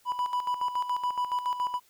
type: tone with tremolo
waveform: triangle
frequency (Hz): 987.8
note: B5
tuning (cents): 0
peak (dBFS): -23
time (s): 0.05-1.8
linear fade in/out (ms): 50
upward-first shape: square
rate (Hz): 7.1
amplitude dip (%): 65
effects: white hiss -63 dBFS RMS until 1.89 s